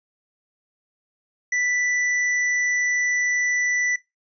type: tone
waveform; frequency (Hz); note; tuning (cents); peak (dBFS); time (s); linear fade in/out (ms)
square; 1975.5; B6; 0; -21; 1.52-3.96; 5
effects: noise-tail reverb RT60 0.2 s tail -19 dB re dry + resampled to 16000 Hz

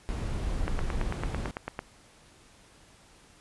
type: noise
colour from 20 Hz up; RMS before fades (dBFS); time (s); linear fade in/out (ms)
brown; -31; 0.09-1.51; 0
type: click train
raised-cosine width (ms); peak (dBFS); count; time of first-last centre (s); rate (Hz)
0.5; -17; 11; 0.68-1.791; 9
effects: pink hiss -57 dBFS RMS until 3.4 s + resampled to 24000 Hz

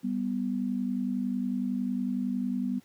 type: tone pair together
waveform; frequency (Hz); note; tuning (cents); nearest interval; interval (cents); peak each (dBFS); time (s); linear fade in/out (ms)
sine; 195.96 / 246.9; G3 / B3; 0 / 0; major third; 400; -31 / -29; 0.03-2.8; 20
effects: pink hiss -62 dBFS RMS until 2.84 s + high-pass 100 Hz 12 dB/octave

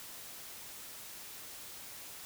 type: silence
effects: white hiss -48 dBFS RMS until 2.25 s

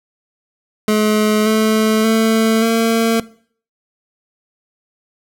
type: tone with pitch steps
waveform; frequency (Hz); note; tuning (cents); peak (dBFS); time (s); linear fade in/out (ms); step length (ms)
25% pulse; 213.5 / 218 / 222.6 / 227.2; G#3 / A3 / A3 / A#3; +48 / -16 / +20 / -44; -8; 0.88-3.2; 2; 580
effects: noise-tail reverb RT60 0.5 s tail -19 dB re dry

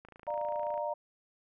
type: click train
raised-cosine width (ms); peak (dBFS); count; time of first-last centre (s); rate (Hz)
0.5; -36; 21; 0.05-0.777; 27.5
type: chord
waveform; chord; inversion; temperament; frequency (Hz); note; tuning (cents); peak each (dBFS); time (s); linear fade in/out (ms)
sine; Bb major; first; equal with one note detuned; 596.6 / 698.5 / 932.3; D5 / F5 / Bb5; +27 / 0 / 0; -34 / -39 / -36; 0.27-0.94; 10
effects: none

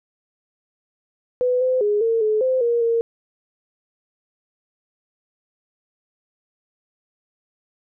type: tone with pitch steps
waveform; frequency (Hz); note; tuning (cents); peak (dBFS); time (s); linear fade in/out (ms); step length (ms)
sine; 498.8 / 512 / 415.5 / 455.7 / 429.8 / 517 / 471.7 / 462.1; B4 / C5 / G#4 / A#4 / A4 / C5 / A#4 / A#4; +17 / -38 / +1 / -39 / -41 / -21 / +20 / -15; -16; 1.41-3.01; 0; 200
effects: none

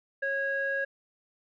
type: tone with low-pass filter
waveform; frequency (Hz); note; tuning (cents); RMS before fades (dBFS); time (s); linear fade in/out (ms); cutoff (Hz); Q
square; 549; C#5; -17; -30; 0.22-0.85; 10; 1700; 5.3
effects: none

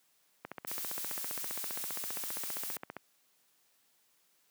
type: click train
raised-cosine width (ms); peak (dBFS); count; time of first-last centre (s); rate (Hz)
0.5; -25; 39; 0.45-2.967; 15.1
type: noise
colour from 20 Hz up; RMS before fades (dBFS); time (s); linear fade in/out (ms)
blue; -39; 0.67-2.77; 5
effects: white hiss -71 dBFS RMS until 4.5 s + high-pass 150 Hz 12 dB/octave

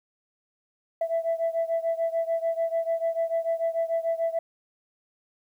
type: beating tone pair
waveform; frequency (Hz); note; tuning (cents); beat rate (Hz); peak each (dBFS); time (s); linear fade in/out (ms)
sine; 660 / 666.8; E5 / E5; +2 / +20; 6.8; -25 / -27; 1.01-4.39; 5
effects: tanh soft clip ceiling -19 dBFS + 10-bit

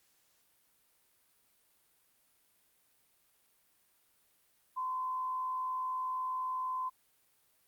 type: tone with frequency modulation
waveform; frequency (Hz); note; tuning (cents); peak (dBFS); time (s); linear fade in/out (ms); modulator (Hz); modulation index
sine; 1026; C6; -34; -33; 4.76-6.9; 20; 68.1; 0.27
effects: white hiss -71 dBFS RMS until 7.67 s + Opus 48 kbps

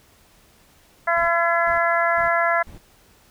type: harmonic tone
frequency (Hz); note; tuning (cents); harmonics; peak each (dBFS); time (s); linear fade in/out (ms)
338.8; E4; +48; 2 / 3 / 4 / 5 / 6; -21 / -25 / -23 / -23 / -27; 1.07-2.63; 10
type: noise bursts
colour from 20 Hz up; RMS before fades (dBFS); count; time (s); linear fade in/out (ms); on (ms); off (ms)
brown; -40; 4; 1.17-2.78; 0; 110; 390
effects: pink hiss -55 dBFS RMS until 3.3 s

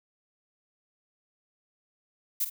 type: noise with echo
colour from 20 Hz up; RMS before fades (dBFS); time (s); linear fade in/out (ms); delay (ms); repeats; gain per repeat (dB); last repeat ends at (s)
violet; -27; 2.4-2.45; 10; 50; 1; -10; 2.5
effects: none

